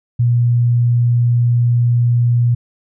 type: tone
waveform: sine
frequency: 120 Hz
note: B2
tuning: 49 cents flat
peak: -10 dBFS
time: 0.19-2.55 s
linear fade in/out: 10 ms
effects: none